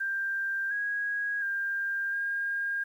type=tone with pitch steps; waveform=sine; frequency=1585 / 1650 / 1597 / 1615 Hz; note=G6 / G#6 / G6 / G#6; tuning=+19 / -12 / +32 / -49 cents; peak=-28 dBFS; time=0-2.84 s; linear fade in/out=10 ms; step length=710 ms; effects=10-bit